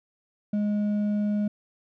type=tone with hard clipping; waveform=sine; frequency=207.7 Hz; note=G#3; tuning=in tune; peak=-24 dBFS; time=0.53-1.48 s; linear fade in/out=5 ms; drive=4 dB; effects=none